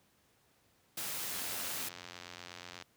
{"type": "noise", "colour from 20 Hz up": "white", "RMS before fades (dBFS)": -39, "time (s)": [0.97, 1.89], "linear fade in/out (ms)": 5}
{"type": "click train", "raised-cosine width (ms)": 0.2, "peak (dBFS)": -28, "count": 132, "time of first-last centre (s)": [1.34, 2.824], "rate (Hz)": 88.3}
{"effects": ["pink hiss -70 dBFS RMS until 2.96 s", "high-pass 80 Hz 12 dB/octave"]}